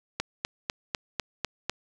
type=click train; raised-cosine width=0.2 ms; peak=-10 dBFS; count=7; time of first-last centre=0.2-1.696 s; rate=4.01 Hz; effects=none